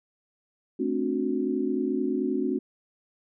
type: chord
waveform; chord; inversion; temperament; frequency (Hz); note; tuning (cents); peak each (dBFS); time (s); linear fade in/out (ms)
sine; D dominant seventh; second; just; 220.2 / 264.3 / 293.7 / 367.1; A3 / C4 / D4 / F#4; +2 / +18 / 0 / -14; -32 / -28 / -31 / -29; 0.79-2.59; 10
effects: none